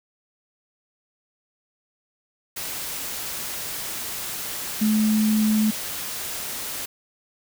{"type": "tone in noise", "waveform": "sine", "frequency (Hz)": 215.7, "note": "A3", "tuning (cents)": -34, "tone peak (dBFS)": -17, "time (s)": [4.81, 5.71], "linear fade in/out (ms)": 10, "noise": "white", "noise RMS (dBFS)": -31, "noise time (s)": [2.56, 6.86], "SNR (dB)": 11, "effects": []}